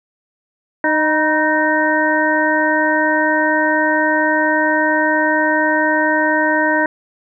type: harmonic tone with a mistuned harmonic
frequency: 308.1 Hz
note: D#4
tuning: 17 cents flat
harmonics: 1 / 2 / 3 / 5 / 6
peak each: -19 / -19 / -19 / -19 / -19 dBFS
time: 0.84-6.86 s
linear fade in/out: 2 ms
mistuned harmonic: 3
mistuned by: +52 cents
effects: none